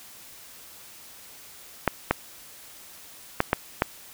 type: clicks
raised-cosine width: 0.5 ms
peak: -4 dBFS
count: 5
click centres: 1.877 / 2.11 / 3.404 / 3.531 / 3.821 s
effects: white hiss -47 dBFS RMS until 4.13 s